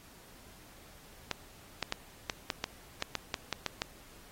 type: clicks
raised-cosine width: 0.2 ms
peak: -13 dBFS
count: 12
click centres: 1.313 / 1.827 / 1.924 / 2.298 / 2.502 / 2.641 / 3.024 / 3.153 / 3.342 / 3.527 / 3.663 / 3.819 s
effects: pink hiss -56 dBFS RMS until 4.31 s + AAC 48 kbps